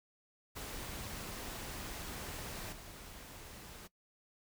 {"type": "noise with level steps", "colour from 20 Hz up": "pink", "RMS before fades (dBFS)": [-44, -51], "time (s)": [0.55, 3.88], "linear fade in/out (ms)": 20, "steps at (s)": 2.72, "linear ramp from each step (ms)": 10, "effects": ["noise-tail reverb RT60 0.1 s tail -20 dB re dry"]}